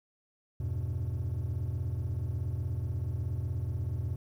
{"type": "chord", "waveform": "triangle", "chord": "E minor", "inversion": "none", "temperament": "just", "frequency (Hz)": [82.41, 98.89, 123.61], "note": ["E2", "G2", "B2"], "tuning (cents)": [0, 16, 2], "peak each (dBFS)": -32, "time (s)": [0.6, 4.16], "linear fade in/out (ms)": 5, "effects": ["tanh soft clip ceiling -25 dBFS", "11-bit"]}